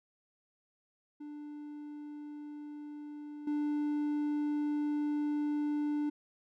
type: tone with level steps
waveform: triangle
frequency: 295.7 Hz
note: D4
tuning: 12 cents sharp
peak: -40 / -28 dBFS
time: 1.2-6.1 s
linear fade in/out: 10 ms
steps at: 3.47 s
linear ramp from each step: 5 ms
effects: none